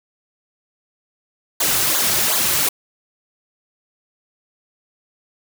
white noise with flanger, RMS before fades -18 dBFS, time 1.6-2.69 s, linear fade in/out 5 ms, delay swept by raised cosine 0.36 to 4.36 ms, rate 2.7 Hz, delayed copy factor -0.95, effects none

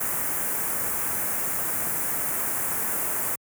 white band-stop noise, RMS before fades -27 dBFS, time 0-3.36 s, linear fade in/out 10 ms, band 2000 to 8000 Hz, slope 24 dB/octave, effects high-pass 80 Hz 12 dB/octave

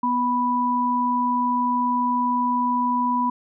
sine tone pair together, 245.6 / 986.4 Hz, B3 / B5, -9 / -2 cents, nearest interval 2 octaves, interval 2407 cents, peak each -24 / -20 dBFS, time 0.03-3.3 s, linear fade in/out 5 ms, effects none

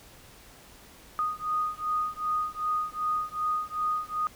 sine beating tone pair, 1237 / 1239.6 Hz, D#6 / D#6, -10 / -7 cents, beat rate 2.6 Hz, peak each -30 dBFS, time 1.19-4.27 s, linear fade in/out 0 ms, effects pink hiss -52 dBFS RMS until 4.35 s

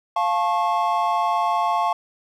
triangle chord, F augmented, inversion none, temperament just, 698.5 / 873.1 / 1091.3 Hz, F5 / A5 / C#6, 0 / -14 / -27 cents, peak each -21 dBFS, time 0.16-1.93 s, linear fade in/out 5 ms, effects none

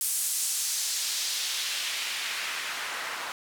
white noise with band-pass filter sweep, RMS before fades -31 dBFS, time 0.01-3.32 s, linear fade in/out 0 ms, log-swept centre 10000 to 1200 Hz, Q 1.1, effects none

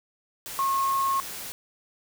sine tone in noise, 1085 Hz, C#6, 37 cents flat, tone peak -22 dBFS, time 0.59-1.2 s, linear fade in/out 0 ms, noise white, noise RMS -37 dBFS, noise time 0.46-1.52 s, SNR +12 dB, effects none

